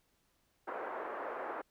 pink band-pass noise, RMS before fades -41 dBFS, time 0.67-1.62 s, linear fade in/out 10 ms, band 400 to 1500 Hz, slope 24 dB/octave, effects pink hiss -75 dBFS RMS until 1.7 s

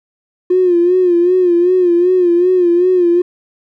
triangle tone with vibrato, 356.3 Hz, F4, 35 cents sharp, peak -4 dBFS, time 0.5-3.22 s, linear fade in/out 10 ms, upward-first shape sine, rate 2.6 Hz, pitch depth 68 cents each way, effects tanh soft clip ceiling -6 dBFS

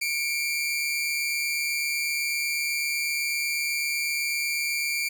sawtooth tone pair together, 2217 / 2365 Hz, C#7 / D7, 0 / +12 cents, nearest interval minor second, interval 112 cents, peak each -28 / -23 dBFS, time 0.01-5.09 s, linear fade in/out 10 ms, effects none

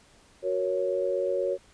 sine chord, F# major, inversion none, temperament equal, 370 / 466.2 / 554.4 Hz, F#4 / A#4 / C#5, 0 / 0 / 0 cents, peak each -30 / -31 / -27 dBFS, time 0.42-1.58 s, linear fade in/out 50 ms, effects pink hiss -58 dBFS RMS until 1.73 s + resampled to 22050 Hz

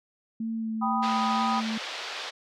sine tone with vibrato, 223.1 Hz, A3, 24 cents sharp, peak -28 dBFS, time 0.4-1.78 s, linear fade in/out 5 ms, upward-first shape sine, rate 2.1 Hz, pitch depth 17 cents each way
sine chord, G augmented, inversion none, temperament equal, 784 / 987.8 / 1244.5 Hz, G5 / B5 / D#6, 0 / 0 / 0 cents, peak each -29 dBFS, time 0.81-1.61 s, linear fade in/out 20 ms
white band-pass noise, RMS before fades -36 dBFS, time 1.02-2.31 s, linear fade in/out 20 ms, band 430 to 4500 Hz, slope 24 dB/octave
effects none

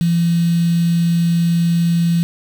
sine tone with quantisation, 169.5 Hz, E3, 49 cents sharp, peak -12 dBFS, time 0.01-2.23 s, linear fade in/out 0 ms, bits 5, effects none

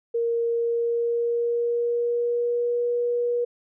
sine tone with pitch glide, 466.2 to 480.7 Hz, A#4 to B4, 0 to -47 cents, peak -21 dBFS, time 0.14-3.45 s, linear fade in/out 10 ms, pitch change +53 cents, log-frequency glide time 0.47-2.86 s, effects none

